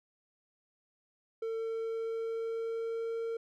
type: tone with pitch glide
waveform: triangle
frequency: 450.6 to 457.2 Hz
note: A4 to A#4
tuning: +41 to -34 cents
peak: -31 dBFS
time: 1.42-3.37 s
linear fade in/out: 5 ms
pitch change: +25 cents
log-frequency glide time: 1.56-3.17 s
effects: none